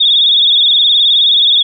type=tone with vibrato; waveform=sine; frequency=3526 Hz; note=A7; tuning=3 cents sharp; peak=-6 dBFS; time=0-1.63 s; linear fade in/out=10 ms; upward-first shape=sine; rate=19 Hz; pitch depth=96 cents each way; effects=none